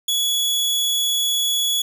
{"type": "tone", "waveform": "sawtooth", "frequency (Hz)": 3384, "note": "G#7", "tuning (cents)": 32, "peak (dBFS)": -15, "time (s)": [0.08, 1.82], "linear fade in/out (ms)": 5, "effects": []}